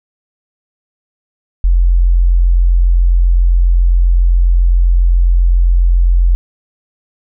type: tone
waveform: sine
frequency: 43.72 Hz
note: F1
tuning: 3 cents sharp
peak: -6 dBFS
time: 1.64-6.35 s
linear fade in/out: 0 ms
effects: none